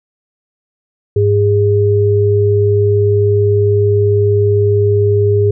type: tone pair together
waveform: sine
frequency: 102.25 / 409 Hz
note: G#2 / G#4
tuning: -26 / -26 cents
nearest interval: 2 octaves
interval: 2400 cents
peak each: -11 dBFS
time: 1.16-5.51 s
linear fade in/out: 5 ms
effects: none